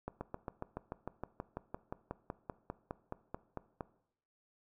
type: slowing click train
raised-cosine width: 1 ms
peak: -25 dBFS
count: 22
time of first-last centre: 0.08-3.808 s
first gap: 130 ms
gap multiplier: 1.03
effects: noise-tail reverb RT60 0.7 s tail -18 dB re dry